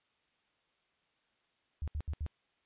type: tone bursts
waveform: sine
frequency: 75 Hz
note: D2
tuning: 37 cents sharp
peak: -33 dBFS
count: 4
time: 1.82-2.264 s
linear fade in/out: 0 ms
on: 57 ms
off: 72 ms
effects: white hiss -75 dBFS RMS until 2.65 s + resampled to 8000 Hz